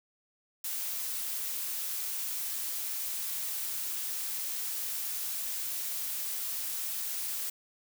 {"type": "noise", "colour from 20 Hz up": "blue", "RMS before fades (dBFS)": -35, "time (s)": [0.64, 7.5], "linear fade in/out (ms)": 5, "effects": []}